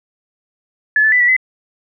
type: tone with pitch steps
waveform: sine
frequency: 1719 / 1747 / 1988 / 1944 / 2025 Hz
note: A6 / A6 / B6 / B6 / B6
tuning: -41 / -13 / +11 / -28 / +43 cents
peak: -9 dBFS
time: 0.96-1.365 s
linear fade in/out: 2 ms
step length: 81 ms
effects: none